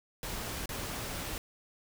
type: noise with dropouts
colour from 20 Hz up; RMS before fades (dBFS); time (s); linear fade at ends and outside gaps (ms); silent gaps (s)
pink; -38; 0.23-1.38; 1; 0.658-0.691
effects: none